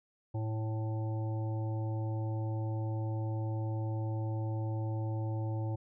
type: harmonic tone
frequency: 110 Hz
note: A2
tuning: in tune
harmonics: 1 / 3 / 5 / 7 / 8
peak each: -32 / -42 / -46 / -49 / -50 dBFS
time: 0.34-5.76 s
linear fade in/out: 10 ms
effects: none